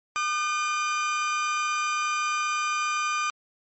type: tone pair together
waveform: 30% pulse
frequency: 1211.2 / 1526 Hz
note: D#6 / G6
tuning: -47 / -47 cents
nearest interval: major third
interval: 400 cents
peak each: -22 / -31 dBFS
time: 0.16-3.3 s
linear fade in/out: 0 ms
effects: MP3 32 kbps